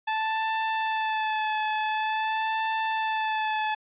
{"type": "tone with vibrato", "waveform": "sawtooth", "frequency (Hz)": 873, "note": "A5", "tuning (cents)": -14, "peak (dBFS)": -21, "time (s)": [0.07, 3.75], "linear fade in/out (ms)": 10, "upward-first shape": "sine", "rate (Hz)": 0.47, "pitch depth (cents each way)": 24, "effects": ["resampled to 8000 Hz"]}